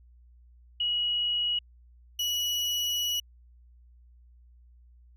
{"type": "tone pair in turn", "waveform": ["sine", "35% pulse"], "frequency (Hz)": [2909, 2929], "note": ["F#7", "F#7"], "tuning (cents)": [-30, -18], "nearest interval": "unison", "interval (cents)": 12, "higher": "second", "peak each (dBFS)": -25, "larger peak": "neither", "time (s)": [[0.8, 1.59], [2.19, 3.2]], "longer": "second", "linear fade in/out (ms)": 5, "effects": ["added 60 Hz sine -53 dBFS peak until 5.16 s"]}